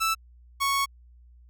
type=tone pair in turn; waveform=sawtooth; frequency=1320 / 1107.1 Hz; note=E6 / C#6; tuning=+2 / -3 cents; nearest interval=minor third; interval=305 cents; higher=first; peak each=-19 dBFS; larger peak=neither; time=0-0.15 / 0.6-0.86 s; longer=second; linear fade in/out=20 ms; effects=added 60 Hz sine -50 dBFS peak until 1.49 s